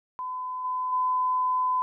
sine tone with level steps, 1012 Hz, B5, 42 cents sharp, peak -30 / -26 / -22 dBFS, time 0.19-1.82 s, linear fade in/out 0 ms, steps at 0.64 / 0.92 s, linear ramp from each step 10 ms, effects none

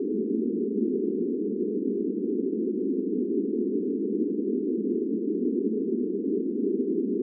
white band-pass noise, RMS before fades -27 dBFS, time 0-7.22 s, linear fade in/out 5 ms, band 200 to 430 Hz, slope 96 dB/octave, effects none

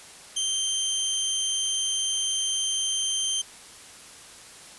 20% pulse tone, 3136 Hz, G7, in tune, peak -19 dBFS, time 0.36-3.42 s, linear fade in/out 10 ms, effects white hiss -46 dBFS RMS until 4.78 s + resampled to 24000 Hz

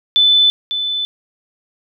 sine tone with echo, 3508 Hz, A7, 6 cents flat, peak -8 dBFS, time 0.16-0.5 s, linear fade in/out 0 ms, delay 550 ms, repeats 1, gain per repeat -9 dB, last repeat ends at 1.05 s, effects none

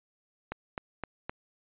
click train, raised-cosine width 0.5 ms, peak -19 dBFS, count 4, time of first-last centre 0.52-1.295 s, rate 3.87 Hz, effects resampled to 8000 Hz

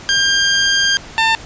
15% pulse tone pair in turn, 1598 / 896.8 Hz, G6 / A5, +33 / +33 cents, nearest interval minor seventh, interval 1000 cents, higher first, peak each -5 dBFS, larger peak neither, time 0.09-0.97 / 1.18-1.35 s, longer first, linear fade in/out 0 ms, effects pink hiss -35 dBFS RMS until 1.45 s + resampled to 16000 Hz

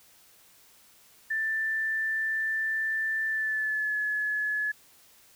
sine tone with pitch glide, 1771 to 1705.7 Hz, A6 to G#6, +11 to +46 cents, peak -26 dBFS, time 1.3-4.72 s, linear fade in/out 10 ms, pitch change -65 cents, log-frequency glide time 3.27-3.97 s, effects white hiss -58 dBFS RMS until 5.35 s

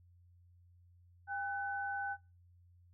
sine tone pair together, 801 / 1507.7 Hz, G5 / F#6, +37 / +32 cents, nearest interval major seventh, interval 1095 cents, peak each -39 / -39 dBFS, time 1.27-2.17 s, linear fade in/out 50 ms, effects noise-tail reverb RT60 0.3 s tail -22 dB re dry + added 88 Hz sine -61 dBFS peak until 2.93 s

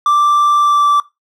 triangle tone with pitch glide, 1174.7 to 1165.2 Hz, D6 to D6, 0 to -14 cents, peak -7 dBFS, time 0.06-1 s, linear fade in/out 2 ms, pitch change -14 cents, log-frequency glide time 0.59-0.86 s, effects noise-tail reverb RT60 0.2 s tail -17 dB re dry

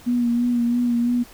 sine tone with vibrato, 240 Hz, B3, 49 cents flat, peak -17 dBFS, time 0.06-1.24 s, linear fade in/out 20 ms, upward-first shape sine, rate 3 Hz, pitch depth 29 cents each way, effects pink hiss -46 dBFS RMS until 1.33 s

